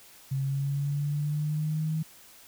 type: linear sweep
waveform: sine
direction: up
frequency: 134.5 to 159.1 Hz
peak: -26 dBFS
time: 0.31-2.03 s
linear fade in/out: 10 ms
effects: white hiss -53 dBFS RMS until 2.47 s